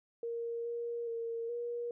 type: tone with pitch steps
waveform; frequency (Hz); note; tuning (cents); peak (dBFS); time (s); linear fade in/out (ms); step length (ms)
sine; 466.4 / 470.9 / 461.1 / 476.1; A#4 / A#4 / A#4 / A#4; +1 / +18 / -19 / +37; -35; 0.23-1.91; 2; 420
effects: none